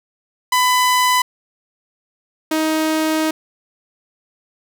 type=tone pair in turn; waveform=sawtooth; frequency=1001 / 314.5 Hz; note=B5 / D#4; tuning=+23 / +19 cents; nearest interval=octave + minor sixth; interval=2004 cents; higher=first; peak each=-9 / -12 dBFS; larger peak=first; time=0.52-1.22 / 2.51-3.31 s; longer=second; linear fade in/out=5 ms; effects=none